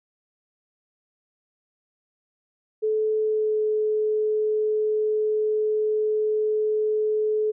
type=tone with pitch glide; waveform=sine; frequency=432.9 to 428.9 Hz; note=A4 to A4; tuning=-28 to -44 cents; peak=-20 dBFS; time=2.82-7.52 s; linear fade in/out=20 ms; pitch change=-16 cents; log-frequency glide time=3.2-3.63 s; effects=none